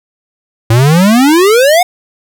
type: exponential sweep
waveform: square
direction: up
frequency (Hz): 109.1 to 742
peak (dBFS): -5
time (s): 0.7-1.83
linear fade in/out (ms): 5
effects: none